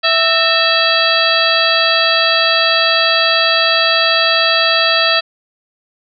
harmonic tone with a mistuned harmonic, 659.3 Hz, E5, in tune, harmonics 1 / 2 / 3 / 4 / 5 / 6 / 7, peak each -18 / -18 / -18 / -18 / -18 / -18 / -18 dBFS, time 0.03-5.21 s, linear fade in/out 20 ms, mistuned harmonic 3, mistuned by -140 cents, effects none

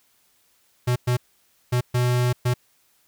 square tone bursts at uneven times, 123.47 Hz, B2, in tune, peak -19 dBFS, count 5, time 0.87-0.96 / 1.07-1.17 / 1.72-1.81 / 1.94-2.33 / 2.45-2.54 s, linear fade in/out 10 ms, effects white hiss -63 dBFS RMS until 3.07 s

